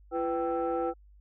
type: tone cluster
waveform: sine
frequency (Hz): 340 / 497.7 / 778 / 1326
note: F4 / B4 / G5 / E6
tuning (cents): -46 / +13 / -13 / +10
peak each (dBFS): -31 / -30 / -32 / -38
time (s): 0.11-0.94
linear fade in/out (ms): 50
effects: tanh soft clip ceiling -21 dBFS + added 50 Hz sine -53 dBFS peak until 1.2 s